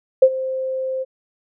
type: tone with ADSR envelope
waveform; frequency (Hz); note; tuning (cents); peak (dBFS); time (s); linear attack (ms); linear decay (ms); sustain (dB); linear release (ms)
sine; 523.3; C5; 0; -4; 0.22-1.05; 7; 61; -17; 31
effects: none